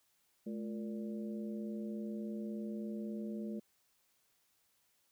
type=harmonic tone with a mistuned harmonic; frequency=116.54 Hz; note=A#2; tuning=in tune; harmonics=2 / 3 / 4 / 5; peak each=-39 / -47 / -50 / -52 dBFS; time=0.46-3.6 s; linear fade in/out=10 ms; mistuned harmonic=2; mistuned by=-140 cents; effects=white hiss -75 dBFS RMS until 5.11 s